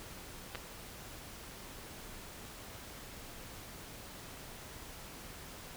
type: clicks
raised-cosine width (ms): 0.3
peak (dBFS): -24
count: 2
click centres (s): 0.549 / 0.555
effects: pink hiss -49 dBFS RMS until 5.76 s